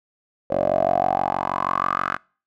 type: tone with band-pass filter sweep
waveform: 10% pulse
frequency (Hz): 46.25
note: F#1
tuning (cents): 0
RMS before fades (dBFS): -22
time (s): 0.5-2.17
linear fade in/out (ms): 10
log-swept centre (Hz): 540 to 1400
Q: 7.2
effects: noise-tail reverb RT60 0.4 s tail -26 dB re dry